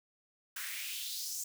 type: noise with high-pass filter sweep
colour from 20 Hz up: white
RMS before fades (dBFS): -40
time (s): 0.56-1.44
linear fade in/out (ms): 5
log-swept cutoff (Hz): 1500 to 6900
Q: 3.1
effects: none